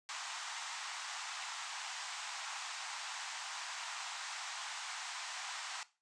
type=band-pass noise; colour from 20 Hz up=pink; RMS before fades=-44 dBFS; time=0.09-5.83 s; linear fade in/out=0 ms; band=780 to 8200 Hz; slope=48 dB/octave; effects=noise-tail reverb RT60 0.3 s tail -17 dB re dry + resampled to 22050 Hz